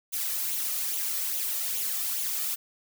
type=noise with flanger; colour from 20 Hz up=blue; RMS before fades=-30 dBFS; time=0.12-2.56 s; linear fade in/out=20 ms; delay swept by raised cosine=0.29 to 1.69 ms; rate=2.4 Hz; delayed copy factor=+0.5; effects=none